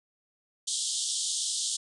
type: band-pass noise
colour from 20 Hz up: white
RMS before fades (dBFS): -31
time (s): 0.67-1.77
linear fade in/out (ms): 10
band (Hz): 3100 to 9400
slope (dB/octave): 96
effects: none